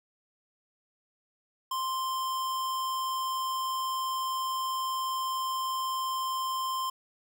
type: tone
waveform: square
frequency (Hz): 1046.5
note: C6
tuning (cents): 0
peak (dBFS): -30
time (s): 1.71-6.9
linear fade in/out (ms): 5
effects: none